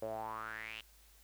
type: tone with band-pass filter sweep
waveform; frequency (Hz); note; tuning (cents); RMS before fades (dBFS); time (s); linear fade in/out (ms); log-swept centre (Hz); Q
sawtooth; 110; A2; 0; -43; 0.02-0.81; 5; 530 to 3000; 6.8
effects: added 52 Hz sine -63 dBFS peak until 1.23 s + white hiss -65 dBFS RMS until 1.23 s

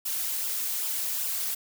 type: noise with flanger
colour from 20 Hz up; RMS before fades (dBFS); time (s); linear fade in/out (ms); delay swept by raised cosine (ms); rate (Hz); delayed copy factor
blue; -30; 0.05-1.55; 10; 0.47 to 3.67; 2.5; -0.55
effects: none

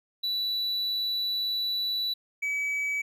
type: tone pair in turn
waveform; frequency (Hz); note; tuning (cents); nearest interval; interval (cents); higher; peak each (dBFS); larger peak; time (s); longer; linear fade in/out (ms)
triangle; 3951 / 2283; B7 / D7; 0 / -50; major sixth; 950; first; -25; neither; 0.23-2.14 / 2.42-3.02; first; 10
effects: none

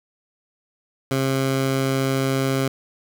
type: tone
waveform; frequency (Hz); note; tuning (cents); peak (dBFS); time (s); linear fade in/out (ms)
15% pulse; 134.2; C3; +44; -13; 1.11-2.68; 2
effects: none

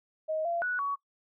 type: tone with pitch steps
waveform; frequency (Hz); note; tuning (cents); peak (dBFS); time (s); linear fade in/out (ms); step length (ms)
sine; 628 / 684 / 1473 / 1125; D#5 / F5 / F#6 / C#6; +16 / -36 / -8 / +25; -28; 0.28-0.96; 20; 170
effects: noise-tail reverb RT60 0.1 s tail -20 dB re dry

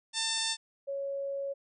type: harmonic tone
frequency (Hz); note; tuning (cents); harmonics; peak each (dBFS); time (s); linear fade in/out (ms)
896; A5; +31; 1 / 2 / 3 / 4 / 5 / 6 / 7 / 8 / 9 / 10; -42 / -40 / -42 / -34 / -37 / -37 / -42 / -41 / -40 / -41; 0.13-0.57; 50
type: tone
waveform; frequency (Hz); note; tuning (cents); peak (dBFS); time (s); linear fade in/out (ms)
sine; 554.4; C#5; 0; -32; 0.87-1.54; 20
effects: none

